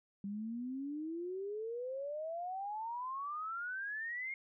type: exponential sweep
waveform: sine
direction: up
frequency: 196 to 2161 Hz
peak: -38 dBFS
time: 0.24-4.34 s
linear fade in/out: 2 ms
effects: none